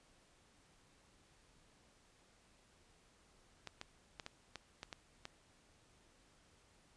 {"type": "clicks", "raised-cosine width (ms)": 0.2, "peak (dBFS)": -28, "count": 8, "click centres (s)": [3.673, 3.814, 4.198, 4.264, 4.557, 4.831, 4.928, 5.254], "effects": ["pink hiss -69 dBFS RMS until 6.96 s", "resampled to 22050 Hz"]}